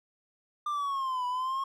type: linear two-way sweep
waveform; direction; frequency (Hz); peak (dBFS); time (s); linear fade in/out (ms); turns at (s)
triangle; down then up; 1200 to 983 to 1090; -27; 0.66-1.64; 5; 1.26
effects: none